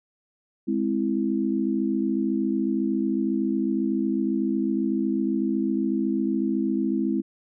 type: chord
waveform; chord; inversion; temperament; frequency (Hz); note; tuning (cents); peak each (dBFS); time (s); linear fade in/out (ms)
sine; Ab augmented; none; equal; 207.7 / 261.6 / 329.6; Ab3 / C4 / E4; 0 / 0 / 0; -26; 0.67-7.22; 20
effects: none